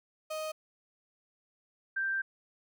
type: tone pair in turn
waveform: 35% pulse / sine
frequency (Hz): 624 / 1572.4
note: D#5 / G6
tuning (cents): +5 / +5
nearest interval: octave + major third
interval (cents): 1600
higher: second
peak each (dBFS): -33 / -29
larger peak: second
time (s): 0.3-0.52 / 1.96-2.22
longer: second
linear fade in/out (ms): 10
effects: none